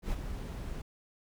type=noise with ADSR envelope; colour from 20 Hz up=brown; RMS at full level=-31 dBFS; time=0.02-0.82 s; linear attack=100 ms; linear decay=32 ms; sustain=-8 dB; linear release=8 ms; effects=none